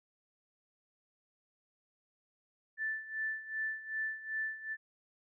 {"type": "tone with tremolo", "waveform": "sine", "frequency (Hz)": 1760, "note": "A6", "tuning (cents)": 0, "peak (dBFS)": -32, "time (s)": [2.77, 4.77], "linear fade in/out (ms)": 50, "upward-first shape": "sine", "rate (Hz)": 2.6, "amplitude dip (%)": 80, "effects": []}